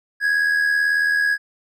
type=tone with amplitude modulation; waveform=triangle; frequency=1660 Hz; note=G#6; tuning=1 cent flat; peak=-12 dBFS; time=0.2-1.38 s; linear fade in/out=50 ms; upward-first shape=sine; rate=78.3 Hz; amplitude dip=50%; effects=none